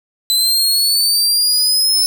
sawtooth linear sweep, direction up, 4011 to 5274 Hz, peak -9 dBFS, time 0.3-2.06 s, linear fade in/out 0 ms, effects none

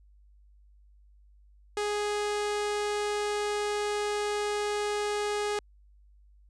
sawtooth tone, 415.3 Hz, G#4, in tune, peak -24 dBFS, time 1.77-5.59 s, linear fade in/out 2 ms, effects added 50 Hz sine -55 dBFS peak until 6.49 s + resampled to 22050 Hz

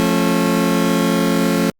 30% pulse chord, F augmented, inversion none, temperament just, 174.61 / 218.3 / 272.8 Hz, F3 / A3 / C#4, 0 / -13 / -28 cents, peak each -16 dBFS, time 0-1.7 s, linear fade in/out 0 ms, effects Opus 48 kbps

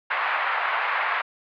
pink band-pass noise, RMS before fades -25 dBFS, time 0.1-1.22 s, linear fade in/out 10 ms, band 820 to 2300 Hz, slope 24 dB/octave, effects resampled to 11025 Hz

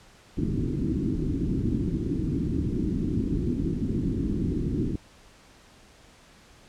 white low-pass noise, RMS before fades -27 dBFS, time 0.37-4.96 s, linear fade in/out 5 ms, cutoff 340 Hz, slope 48 dB/octave, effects pink hiss -54 dBFS RMS until 6.68 s + low-pass 8000 Hz 12 dB/octave

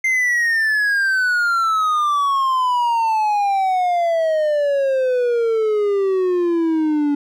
triangle exponential sweep, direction down, 2097 to 285.6 Hz, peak -13 dBFS, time 0.04-7.15 s, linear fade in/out 5 ms, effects none

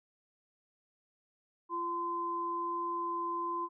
sine tone pair together, 343.3 / 1028.7 Hz, F4 / C6, -30 / -30 cents, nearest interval octave + perfect fifth, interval 1900 cents, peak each -40 / -33 dBFS, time 1.69-3.69 s, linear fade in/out 50 ms, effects none

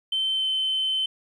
sine tone with pitch glide, 3090 to 3070 Hz, G7 to G7, -26 to -37 cents, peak -21 dBFS, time 0.12-1.06 s, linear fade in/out 5 ms, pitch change -11 cents, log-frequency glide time 0.35-0.46 s, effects tanh soft clip ceiling -18 dBFS + 10-bit

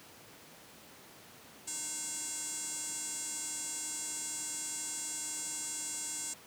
square tone with band-pass filter, 306.2 Hz, D#4, 28 cents flat, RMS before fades -39 dBFS, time 1.67-6.34 s, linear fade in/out 10 ms, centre 7700 Hz, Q 5.4, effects pink hiss -54 dBFS RMS until 6.46 s + high-pass 150 Hz 12 dB/octave

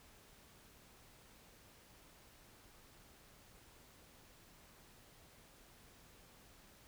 silence, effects pink hiss -63 dBFS RMS until 6.87 s

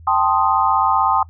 sine chord, A half-diminished seventh, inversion third, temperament equal, 784 / 880 / 1046.5 / 1244.5 Hz, G5 / A5 / C6 / Eb6, 0 / 0 / 0 / 0 cents, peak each -19 dBFS, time 0.07-1.23 s, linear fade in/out 5 ms, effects noise-tail reverb RT60 0.1 s tail -22 dB re dry + added 82 Hz sine -38 dBFS peak until 1.29 s

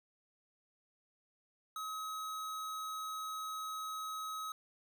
square tone, 1275 Hz, D#6, 42 cents sharp, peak -40 dBFS, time 1.76-4.52 s, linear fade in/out 2 ms, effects none

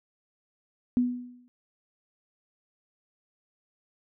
sine tone with exponential decay, 246.4 Hz, B3, 4 cents flat, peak -18 dBFS, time 0.97-1.48 s, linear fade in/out 0 ms, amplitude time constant 110 ms, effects none

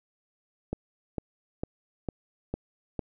click train, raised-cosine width 2 ms, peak -17 dBFS, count 6, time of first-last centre 0.73-2.992 s, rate 2.21 Hz, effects none

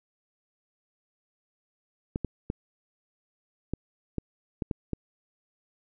clicks, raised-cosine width 3 ms, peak -16 dBFS, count 8, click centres 2.159 / 2.247 / 2.501 / 3.736 / 4.183 / 4.622 / 4.712 / 4.933 s, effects none

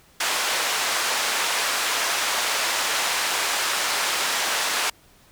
pink band-pass noise, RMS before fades -24 dBFS, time 0.2-4.9 s, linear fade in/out 5 ms, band 850 to 9000 Hz, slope 12 dB/octave, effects pink hiss -55 dBFS RMS until 5.31 s

